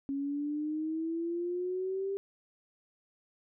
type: exponential sweep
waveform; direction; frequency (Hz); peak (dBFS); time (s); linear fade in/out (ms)
sine; up; 274.3 to 397; -31; 0.09-2.17; 0
effects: none